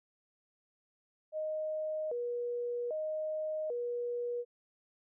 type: tone with vibrato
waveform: sine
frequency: 547 Hz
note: C#5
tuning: 23 cents flat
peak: -33 dBFS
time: 1.32-4.45 s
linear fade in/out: 50 ms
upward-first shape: square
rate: 0.63 Hz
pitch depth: 220 cents each way
effects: none